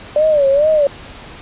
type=tone with vibrato; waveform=sine; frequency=584 Hz; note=D5; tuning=10 cents flat; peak=-9 dBFS; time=0.16-0.87 s; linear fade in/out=2 ms; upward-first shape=sine; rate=2.3 Hz; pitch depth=130 cents each way; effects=pink hiss -35 dBFS RMS until 1.41 s + resampled to 8000 Hz